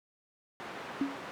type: band-pass noise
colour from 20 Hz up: white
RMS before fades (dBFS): -43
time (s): 0.6-1.31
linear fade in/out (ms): 0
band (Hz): 170 to 1500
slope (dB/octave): 12
type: tone with exponential decay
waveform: sine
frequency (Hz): 277.2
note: C#4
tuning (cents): 0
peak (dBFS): -24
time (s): 1.01-1.24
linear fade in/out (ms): 2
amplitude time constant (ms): 49
effects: none